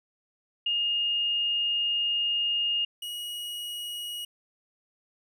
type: tone pair in turn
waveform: sine / 45% pulse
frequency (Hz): 2840 / 2898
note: F7 / F#7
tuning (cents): +28 / -37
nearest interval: unison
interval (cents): 35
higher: second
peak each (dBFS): -24 / -33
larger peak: first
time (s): 0.66-2.85 / 3.02-4.25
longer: first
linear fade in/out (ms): 5
effects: none